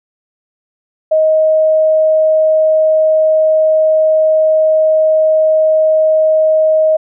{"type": "tone", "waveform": "sine", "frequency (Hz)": 628, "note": "D#5", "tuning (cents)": 16, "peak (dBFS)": -7, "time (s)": [1.11, 6.97], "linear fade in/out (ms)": 10, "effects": []}